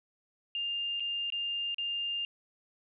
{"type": "tone with dropouts", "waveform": "sine", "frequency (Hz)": 2805, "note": "F7", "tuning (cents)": 7, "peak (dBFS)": -31, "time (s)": [0.55, 2.25], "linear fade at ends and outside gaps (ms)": 1, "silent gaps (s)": [[0.998, 1.004], [1.302, 1.323], [1.745, 1.783]], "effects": []}